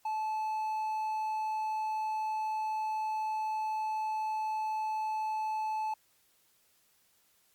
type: tone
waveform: triangle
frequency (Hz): 868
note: A5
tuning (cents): -24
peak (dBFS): -29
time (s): 0.05-5.94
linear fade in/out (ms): 5
effects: white hiss -69 dBFS RMS until 7.54 s + Opus 48 kbps